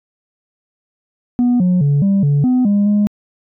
sine tone with pitch steps, 244.6 / 180.6 / 142.9 / 197.1 / 143.5 / 252.3 / 203.2 / 206.8 Hz, B3 / F#3 / D3 / G3 / D3 / B3 / G#3 / G#3, -16 / -42 / -47 / +10 / -40 / +37 / -38 / -7 cents, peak -8 dBFS, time 1.39-3.07 s, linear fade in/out 0 ms, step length 210 ms, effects tanh soft clip ceiling -9 dBFS

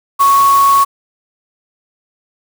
sine tone in noise, 1108.7 Hz, C#6, in tune, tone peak -6 dBFS, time 0.19-0.85 s, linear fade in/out 20 ms, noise white, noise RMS -23 dBFS, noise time 0.19-0.85 s, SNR +14 dB, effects none

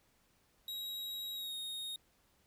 45% pulse tone with pitch glide, 3828 to 3725 Hz, A#7 to A#7, +45 to -2 cents, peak -39 dBFS, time 0.68-1.96 s, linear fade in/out 2 ms, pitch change -47 cents, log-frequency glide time 1.34-1.55 s, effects pink hiss -72 dBFS RMS until 2.46 s

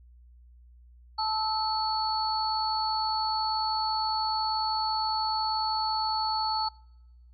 sine tone cluster, 875 / 1301 / 4419 Hz, A5 / E6 / C#8, -10 / -23 / -6 cents, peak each -28 / -35 / -31 dBFS, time 1.18-6.69 s, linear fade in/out 10 ms, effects noise-tail reverb RT60 1.0 s tail -26 dB re dry + added 60 Hz sine -51 dBFS peak until 7.33 s

